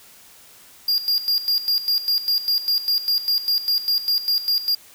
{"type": "tone with tremolo", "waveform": "square", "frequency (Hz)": 4810, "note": "D8", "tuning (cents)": 41, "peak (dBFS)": -17, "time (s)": [0.88, 4.75], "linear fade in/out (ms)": 5, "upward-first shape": "square", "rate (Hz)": 5, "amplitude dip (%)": 75, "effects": ["white hiss -48 dBFS RMS until 4.94 s"]}